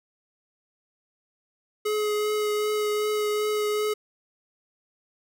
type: tone with vibrato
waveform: square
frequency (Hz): 422.2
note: G#4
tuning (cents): +29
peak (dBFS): -24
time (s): 1.85-3.94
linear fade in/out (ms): 10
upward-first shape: triangle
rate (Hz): 2.6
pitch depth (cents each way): 13
effects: none